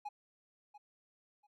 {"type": "tone with echo", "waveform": "triangle", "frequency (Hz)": 830.6, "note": "G#5", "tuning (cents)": 0, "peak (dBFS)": -37, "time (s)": [0.05, 0.09], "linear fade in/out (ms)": 10, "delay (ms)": 690, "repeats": 2, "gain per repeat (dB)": -13, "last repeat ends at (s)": 1.47, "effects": []}